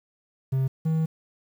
triangle tone pair in turn, 132.7 / 159.83 Hz, C3 / D#3, +25 / +47 cents, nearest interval minor third, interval 322 cents, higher second, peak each -19 dBFS, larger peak neither, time 0.52-0.68 / 0.85-1.06 s, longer second, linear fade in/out 10 ms, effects 9-bit

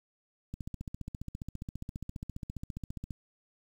click train, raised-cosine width 5 ms, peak -26 dBFS, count 39, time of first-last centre 0.54-3.108 s, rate 14.8 Hz, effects 9-bit

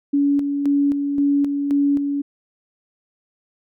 sine tone with tremolo, 283.6 Hz, C#4, 40 cents sharp, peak -14 dBFS, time 0.13-2.22 s, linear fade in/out 10 ms, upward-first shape square, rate 1.9 Hz, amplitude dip 45%, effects none

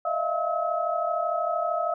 sine tone cluster, 616 / 661 / 694 / 1286 Hz, D#5 / E5 / F5 / E6, -17 / +5 / -11 / -43 cents, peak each -31 / -30 / -28 / -29 dBFS, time 0.05-1.94 s, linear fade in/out 5 ms, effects none

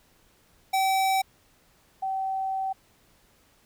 square / sine tone pair in turn, 768 / 768 Hz, G5 / G5, -36 / -36 cents, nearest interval unison, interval 0 cents, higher neither, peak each -22 / -26 dBFS, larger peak first, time 0.73-1.22 / 2.02-2.73 s, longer second, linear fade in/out 10 ms, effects pink hiss -62 dBFS RMS until 3.65 s

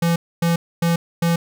square tone bursts, 168.9 Hz, E3, 42 cents sharp, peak -16 dBFS, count 4, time 0.02-1.36 s, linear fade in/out 5 ms, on 140 ms, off 260 ms, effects none

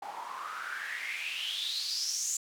white noise with band-pass filter sweep, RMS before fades -36 dBFS, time 0.02-2.37 s, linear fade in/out 5 ms, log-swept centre 780 to 7200 Hz, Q 7.9, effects none

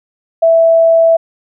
sine tone, 659.3 Hz, E5, in tune, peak -5 dBFS, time 0.42-1.17 s, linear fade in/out 10 ms, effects none

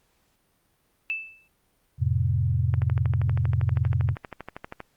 sine tone with exponential decay, 2637 Hz, E7, in tune, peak -23 dBFS, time 1.1-1.48 s, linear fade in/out 0 ms, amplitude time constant 81 ms
sine chord, F major, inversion none, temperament equal with one note detuned, 87.31 / 109.62 / 130.81 Hz, F2 / A2 / C3, 0 / -6 / 0 cents, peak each -25 dBFS, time 1.98-4.16 s, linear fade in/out 50 ms
click train, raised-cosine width 0.5 ms, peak -20 dBFS, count 27, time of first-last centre 2.74-4.803 s, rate 12.6 Hz
effects pink hiss -68 dBFS RMS until 4.96 s + Opus 48 kbps

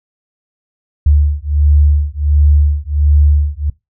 sine beating tone pair, 72.8 / 74.2 Hz, D2 / D2, -15 / +18 cents, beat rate 1.4 Hz, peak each -11 dBFS, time 1.06-3.7 s, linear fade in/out 5 ms, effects noise-tail reverb RT60 0.2 s tail -21 dB re dry

